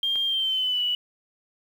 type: tone with pitch glide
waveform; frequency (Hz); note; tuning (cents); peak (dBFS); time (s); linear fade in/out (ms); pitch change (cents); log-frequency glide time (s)
sine; 3200 to 2951; G7 to F#7; +35 to -5; -22; 0.03-0.95; 2; -140; 0.26-0.82
type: click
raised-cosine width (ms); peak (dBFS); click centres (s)
0.3; -24; 0.157
effects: 8-bit